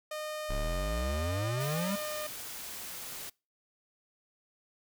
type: tone with pitch glide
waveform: sawtooth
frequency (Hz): 612 to 607.1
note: D#5 to D#5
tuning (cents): -29 to -43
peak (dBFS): -32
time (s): 0.11-2.27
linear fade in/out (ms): 5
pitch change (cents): -14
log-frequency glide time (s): 0.63-1.6
type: exponential sweep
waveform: square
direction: up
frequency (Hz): 31.81 to 207.7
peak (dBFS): -32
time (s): 0.49-1.96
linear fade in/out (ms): 10
type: noise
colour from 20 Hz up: white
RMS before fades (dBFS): -42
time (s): 1.6-3.3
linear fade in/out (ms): 10
effects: noise-tail reverb RT60 0.3 s tail -26 dB re dry